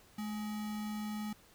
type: tone with sample-and-hold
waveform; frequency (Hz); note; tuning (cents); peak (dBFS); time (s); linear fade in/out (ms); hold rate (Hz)
sine; 213; G#3; +44; -36; 0.18-1.33; 5; 1050
effects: pink hiss -62 dBFS RMS until 1.54 s